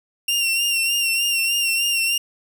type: tone with vibrato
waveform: sawtooth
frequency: 2760 Hz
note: F7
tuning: 21 cents flat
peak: -15 dBFS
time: 0.28-2.18 s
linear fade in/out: 5 ms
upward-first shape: sine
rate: 3.3 Hz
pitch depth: 38 cents each way
effects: none